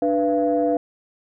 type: tone cluster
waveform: sine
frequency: 296.3 / 493.8 / 681 Hz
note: D4 / B4 / F5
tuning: +15 / 0 / -44 cents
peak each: -21 dBFS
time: 0.02-0.77 s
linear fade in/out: 2 ms
effects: tanh soft clip ceiling -9 dBFS